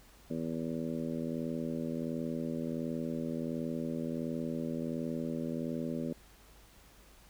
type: harmonic tone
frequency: 81.4 Hz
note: E2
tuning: 21 cents flat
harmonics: 2 / 3 / 4 / 5 / 6 / 7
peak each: -40 / -36 / -42 / -44 / -45 / -44 dBFS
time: 0.3-6.13 s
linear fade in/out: 5 ms
effects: added 50 Hz sine -60 dBFS peak until 7.29 s + pink hiss -60 dBFS RMS until 7.29 s